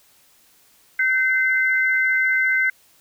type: tone pair together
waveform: sine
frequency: 1543.2 / 2062 Hz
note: G6 / C7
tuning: -28 / -26 cents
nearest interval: perfect fourth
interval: 502 cents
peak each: -19 dBFS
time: 0.99-2.7 s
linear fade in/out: 5 ms
effects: white hiss -56 dBFS RMS until 3 s